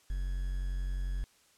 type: tone with quantisation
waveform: triangle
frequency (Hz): 45.68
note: F#1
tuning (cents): -21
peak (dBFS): -29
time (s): 0.1-1.24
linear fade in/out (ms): 0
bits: 9
effects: white hiss -65 dBFS RMS until 1.57 s + low-pass 10000 Hz 12 dB/octave